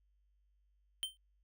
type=tone with exponential decay; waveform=square; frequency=3114 Hz; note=G7; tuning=12 cents flat; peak=-32 dBFS; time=1.03-1.17 s; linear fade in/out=0 ms; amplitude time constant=29 ms; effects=added 50 Hz sine -70 dBFS peak until 1.43 s